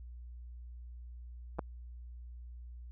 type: clicks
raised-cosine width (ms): 1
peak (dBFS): -30 / -20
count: 2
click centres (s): 1.586 / 1.592
effects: added 60 Hz sine -45 dBFS peak until 2.91 s